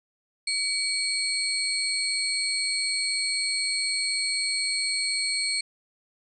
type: tone cluster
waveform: sine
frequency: 2273 / 4214 / 4417 / 8330 Hz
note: C#7 / C8 / C#8 / C9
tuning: +43 / +12 / -7 / -9 cents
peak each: -30 dBFS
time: 0.47-5.61 s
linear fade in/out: 5 ms
effects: none